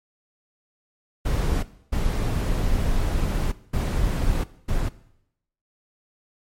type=noise bursts at uneven times; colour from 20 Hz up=brown; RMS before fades=-22 dBFS; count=4; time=1.25-1.63 / 1.92-3.52 / 3.73-4.44 / 4.68-4.89 s; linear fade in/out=10 ms; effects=noise-tail reverb RT60 0.8 s tail -18 dB re dry + MP3 64 kbps